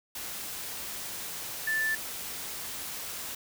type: tone in noise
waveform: sine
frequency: 1760 Hz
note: A6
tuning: in tune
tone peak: -26 dBFS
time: 1.67-1.95 s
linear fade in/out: 5 ms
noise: white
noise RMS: -38 dBFS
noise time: 0.15-3.35 s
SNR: +9 dB
effects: none